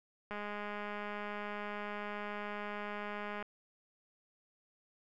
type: click train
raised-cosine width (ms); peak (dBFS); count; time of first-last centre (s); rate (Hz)
0.5; -27; 646; 0.31-3.426; 207
effects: none